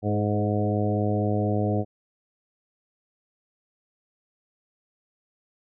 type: harmonic tone with a mistuned harmonic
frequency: 104.2 Hz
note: G#2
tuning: 6 cents sharp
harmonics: 1 / 2 / 3 / 4 / 5 / 6 / 7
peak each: -25 / -28 / -30 / -31 / -32 / -33 / -33 dBFS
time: 0.02-1.85 s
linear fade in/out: 50 ms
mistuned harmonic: 4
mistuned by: +16 cents
effects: none